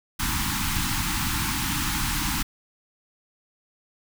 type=band-stop noise; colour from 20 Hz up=pink; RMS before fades=-26 dBFS; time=0.19-2.43 s; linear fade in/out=10 ms; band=330 to 810 Hz; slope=96 dB/octave; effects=none